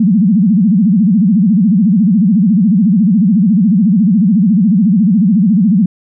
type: tone with vibrato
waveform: sine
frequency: 200 Hz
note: G3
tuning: 35 cents sharp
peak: -6 dBFS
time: 0-5.86 s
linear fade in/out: 5 ms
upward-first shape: sine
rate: 14 Hz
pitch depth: 260 cents each way
effects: none